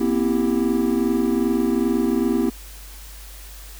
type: chord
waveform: triangle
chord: C dominant seventh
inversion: third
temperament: equal with one note detuned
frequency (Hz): 239.1 / 261.6 / 329.6 / 392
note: Bb3 / C4 / E4 / G4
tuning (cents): +44 / 0 / 0 / 0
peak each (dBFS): -20 / -21 / -21 / -23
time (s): 0-2.5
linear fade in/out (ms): 10
effects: added 50 Hz sine -38 dBFS peak until 3.79 s + white hiss -43 dBFS RMS until 3.79 s